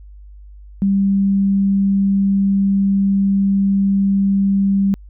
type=tone; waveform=sine; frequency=196.7 Hz; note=G3; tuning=6 cents sharp; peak=-12 dBFS; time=0.82-4.94 s; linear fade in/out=0 ms; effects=added 50 Hz sine -36 dBFS peak until 5.09 s